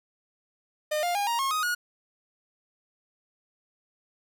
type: tone with pitch steps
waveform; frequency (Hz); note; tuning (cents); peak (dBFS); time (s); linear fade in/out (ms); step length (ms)
45% pulse; 608 / 702.5 / 811.6 / 937.7 / 1083.3 / 1251.6 / 1446.1; D#5 / F5 / G#5 / A#5 / C#6 / D#6 / F#6; -40 / +10 / -40 / +10 / -40 / +10 / -40; -25; 0.91-1.75; 10; 120
effects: none